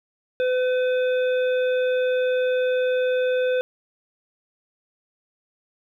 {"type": "harmonic tone", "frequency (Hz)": 506, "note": "B4", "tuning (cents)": 42, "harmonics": [1, 3, 5, 7], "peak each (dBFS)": [-19, -31, -36, -39], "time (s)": [0.4, 3.61], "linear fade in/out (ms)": 0, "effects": ["10-bit"]}